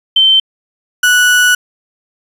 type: tone pair in turn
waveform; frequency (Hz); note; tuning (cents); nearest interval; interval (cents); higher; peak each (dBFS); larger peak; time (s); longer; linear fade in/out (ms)
sine / 35% pulse; 3100 / 1474.9; G7 / F#6; -20 / -6; octave + minor second; 1286; first; -5; neither; 0.16-0.4 / 1.03-1.55; second; 5
effects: resampled to 32000 Hz + 7-bit